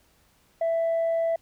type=tone; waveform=sine; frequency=662 Hz; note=E5; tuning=7 cents sharp; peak=-20 dBFS; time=0.61-1.36 s; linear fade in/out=5 ms; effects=tanh soft clip ceiling -20 dBFS + pink hiss -63 dBFS RMS until 1.41 s